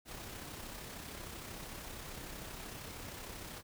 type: noise with amplitude modulation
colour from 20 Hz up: pink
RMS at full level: -45 dBFS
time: 0.05-3.63 s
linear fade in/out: 50 ms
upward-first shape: sine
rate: 33 Hz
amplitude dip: 35%
effects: none